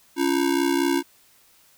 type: ring-modulated tone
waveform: square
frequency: 312.5 Hz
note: D#4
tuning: 8 cents sharp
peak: -17 dBFS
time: 0.16-1.03 s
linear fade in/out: 50 ms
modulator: 32.2 Hz
effects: white hiss -57 dBFS RMS until 1.77 s